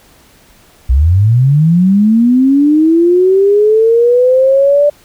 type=linear sweep; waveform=sine; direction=up; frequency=58.7 to 589 Hz; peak=-5 dBFS; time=0.89-4.9 s; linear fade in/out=10 ms; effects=pink hiss -45 dBFS RMS until 5.04 s